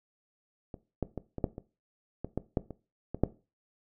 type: clicks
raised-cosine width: 2 ms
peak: -27 / -16 / -22 / -23 / -13 / -26 / -21 / -17 / -13 / -27 / -21 / -9 dBFS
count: 12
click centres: 0.742 / 1.027 / 1.177 / 1.383 / 1.442 / 1.581 / 2.246 / 2.376 / 2.572 / 2.707 / 3.146 / 3.236 s
effects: noise-tail reverb RT60 0.3 s tail -17 dB re dry